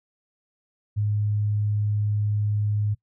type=tone; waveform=sine; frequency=104.5 Hz; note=G#2; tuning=11 cents sharp; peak=-21 dBFS; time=0.96-2.95 s; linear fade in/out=20 ms; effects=noise-tail reverb RT60 0.1 s tail -21 dB re dry